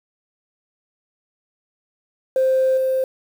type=tone with level steps; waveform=sine; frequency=523.3 Hz; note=C5; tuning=in tune; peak=-13 / -16 dBFS; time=2.36-3.04 s; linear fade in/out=2 ms; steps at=2.77 s; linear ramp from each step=5 ms; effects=tanh soft clip ceiling -10 dBFS + 7-bit